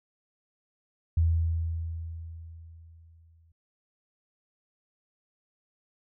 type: tone with exponential decay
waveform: sine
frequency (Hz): 82.41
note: E2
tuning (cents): 0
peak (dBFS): -19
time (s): 1.17-3.52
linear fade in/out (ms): 5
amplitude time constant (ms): 510
effects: none